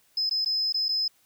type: tone with dropouts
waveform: sine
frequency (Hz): 5100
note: D#8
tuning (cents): +42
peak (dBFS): -22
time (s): 0.17-1.08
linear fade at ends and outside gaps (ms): 5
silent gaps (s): 0.295-0.31 / 0.448-0.459 / 0.725-0.743 / 0.884-0.89
effects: tanh soft clip ceiling -20 dBFS + white hiss -64 dBFS RMS until 1.25 s